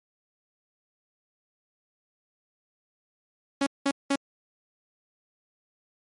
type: tone bursts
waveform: sawtooth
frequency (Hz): 277.9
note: C#4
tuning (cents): +4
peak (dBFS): -18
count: 3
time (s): 3.61-4.158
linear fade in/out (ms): 5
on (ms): 56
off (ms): 190
effects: MP3 48 kbps